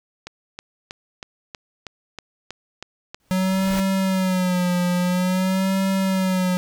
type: click train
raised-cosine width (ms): 0.2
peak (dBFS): -16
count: 10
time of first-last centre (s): 0.27-3.145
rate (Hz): 3.13
type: noise with exponential growth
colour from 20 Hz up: pink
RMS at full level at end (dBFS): -28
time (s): 3.2-3.8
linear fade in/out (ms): 1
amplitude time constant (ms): 130
type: tone with vibrato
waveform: square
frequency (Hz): 185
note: F#3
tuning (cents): 0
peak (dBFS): -19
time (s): 3.31-6.57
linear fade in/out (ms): 0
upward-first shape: sine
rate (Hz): 0.49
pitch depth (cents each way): 69
effects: none